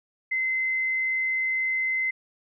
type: tone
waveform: sine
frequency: 2059 Hz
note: C7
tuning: 28 cents flat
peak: -23 dBFS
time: 0.31-2.11 s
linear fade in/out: 10 ms
effects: none